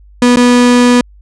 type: tone with dropouts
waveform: 35% pulse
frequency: 244.8 Hz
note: B3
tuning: 15 cents flat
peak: -3 dBFS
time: 0.22-1.01 s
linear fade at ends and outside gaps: 2 ms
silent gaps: 0.36-0.37 s
effects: added 50 Hz sine -37 dBFS peak until 1.21 s + resampled to 22050 Hz